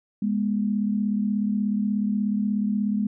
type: tone pair together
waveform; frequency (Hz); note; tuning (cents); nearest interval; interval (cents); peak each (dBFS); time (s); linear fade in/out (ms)
sine; 206.2 / 242.8; G#3 / B3; -12 / -29; minor third; 283; -22 / -28; 0.22-3.07; 5
effects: none